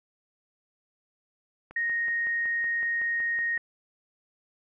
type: click train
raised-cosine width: 0.5 ms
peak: -30 dBFS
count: 11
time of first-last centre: 1.71-3.576 s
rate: 5.36 Hz
type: tone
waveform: sine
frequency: 1864.7 Hz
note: A#6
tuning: in tune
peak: -25 dBFS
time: 1.76-3.58 s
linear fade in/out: 5 ms
effects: none